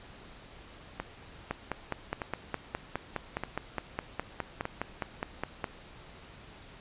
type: two click trains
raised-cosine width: 0.5 ms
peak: -16 / -18 dBFS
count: 21 / 4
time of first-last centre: 1.51-5.642 / 1-4.654 s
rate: 4.84 / 0.821 Hz
effects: pink hiss -51 dBFS RMS until 6.8 s + resampled to 8000 Hz